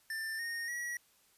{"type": "tone with pitch steps", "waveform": "square", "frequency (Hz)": [1782, 1850.2, 1921], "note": ["A6", "A#6", "B6"], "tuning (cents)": [22, -13, -48], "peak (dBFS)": -37, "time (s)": [0.1, 0.97], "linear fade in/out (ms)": 2, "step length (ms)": 290, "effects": ["white hiss -68 dBFS RMS until 1.37 s", "resampled to 32000 Hz"]}